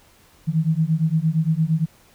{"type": "beating tone pair", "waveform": "sine", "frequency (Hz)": [155.56, 164.26], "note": ["D#3", "E3"], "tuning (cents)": [0, -6], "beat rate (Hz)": 8.7, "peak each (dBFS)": -20, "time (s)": [0.47, 1.86], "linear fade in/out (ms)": 20, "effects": ["pink hiss -54 dBFS RMS until 2.14 s"]}